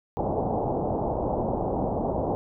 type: low-pass noise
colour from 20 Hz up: white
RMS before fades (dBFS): -27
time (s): 0.17-2.35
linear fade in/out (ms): 0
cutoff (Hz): 850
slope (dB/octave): 48
effects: none